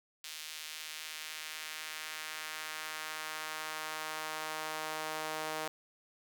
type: tone with high-pass filter sweep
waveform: sawtooth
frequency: 156.1 Hz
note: D#3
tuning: 6 cents sharp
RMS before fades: -41 dBFS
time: 0.24-5.68 s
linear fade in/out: 0 ms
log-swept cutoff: 3200 to 630 Hz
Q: 0.99
effects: none